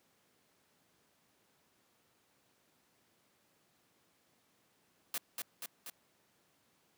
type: noise with echo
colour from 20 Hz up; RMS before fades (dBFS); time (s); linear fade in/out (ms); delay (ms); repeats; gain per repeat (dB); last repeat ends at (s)
white; -37; 5.14-5.18; 2; 240; 3; -3; 5.9
effects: pink hiss -72 dBFS RMS until 6.97 s + high-pass 150 Hz 12 dB/octave